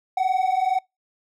triangle tone pair together, 740 / 761.7 Hz, F#5 / G5, 0 / -50 cents, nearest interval minor second, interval 50 cents, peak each -19 dBFS, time 0.17-0.79 s, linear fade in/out 5 ms, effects noise-tail reverb RT60 0.2 s tail -26 dB re dry + tanh soft clip ceiling -13 dBFS

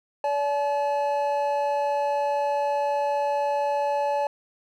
triangle tone pair together, 573.2 / 858 Hz, D5 / A5, -42 / -44 cents, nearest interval perfect fifth, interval 698 cents, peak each -23 dBFS, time 0.24-4.27 s, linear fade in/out 2 ms, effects none

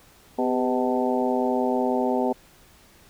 harmonic tone with a mistuned harmonic, 126 Hz, B2, 35 cents sharp, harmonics 2 / 3 / 4 / 5 / 6 / 7, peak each -25 / -27 / -28 / -29 / -30 / -30 dBFS, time 0.38-2.33 s, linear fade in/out 10 ms, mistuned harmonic 3, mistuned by +73 cents, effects pink hiss -54 dBFS RMS until 3.09 s

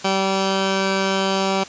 10% pulse tone pair together, 193 / 772.4 Hz, G3 / G5, -27 / -26 cents, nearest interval 2 octaves, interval 2401 cents, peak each -10 / -18 dBFS, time 0.04-1.64 s, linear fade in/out 10 ms, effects white hiss -38 dBFS RMS until 1.68 s + resampled to 16000 Hz

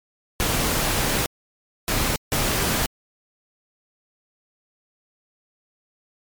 pink noise bursts at uneven times, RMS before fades -22 dBFS, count 3, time 0.4-1.26 / 1.88-2.16 / 2.32-2.86 s, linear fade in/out 0 ms, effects MP3 96 kbps

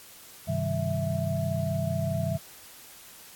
sine tone cluster, 98.1 / 131.5 / 156.4 / 192.6 / 659 Hz, G2 / C3 / D#3 / G3 / E5, +2 / +9 / +9 / -30 / -1 cents, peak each -32 / -32 / -31 / -34 / -32 dBFS, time 0.47-2.38 s, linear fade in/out 20 ms, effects white hiss -49 dBFS RMS until 3.35 s + AAC 64 kbps

